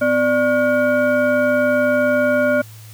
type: tone with frequency modulation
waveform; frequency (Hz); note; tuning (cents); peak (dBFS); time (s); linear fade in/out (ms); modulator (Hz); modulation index
sine; 590; D5; +8; -13; 0.01-2.62; 10; 843; 0.96
effects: added 109 Hz sine -37 dBFS peak until 2.93 s + white hiss -45 dBFS RMS until 2.93 s